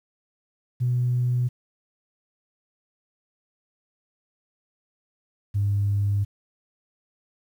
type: tone pair in turn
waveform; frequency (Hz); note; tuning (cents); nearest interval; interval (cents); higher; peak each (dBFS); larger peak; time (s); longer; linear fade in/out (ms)
sine; 123.47 / 101.07; B2 / G#2; 0 / -47; minor third; 347; first; -19; neither; 0.8-1.49 / 5.54-6.25; second; 20
effects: tanh soft clip ceiling -15 dBFS + 9-bit